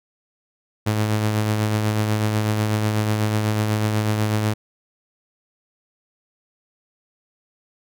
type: tone with tremolo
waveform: sawtooth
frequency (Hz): 107.1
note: A2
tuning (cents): -46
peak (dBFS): -13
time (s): 0.86-4.54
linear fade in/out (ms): 10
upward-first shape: triangle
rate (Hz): 8.1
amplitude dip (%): 40
effects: none